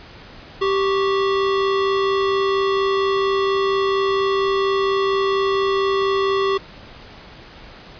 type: tone pair together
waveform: square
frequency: 391 / 1108.7 Hz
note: G4 / C#6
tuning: -4 / 0 cents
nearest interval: octave + tritone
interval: 1804 cents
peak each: -18 / -25 dBFS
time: 0.61-6.58 s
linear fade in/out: 10 ms
effects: pink hiss -41 dBFS RMS until 7.99 s + resampled to 11025 Hz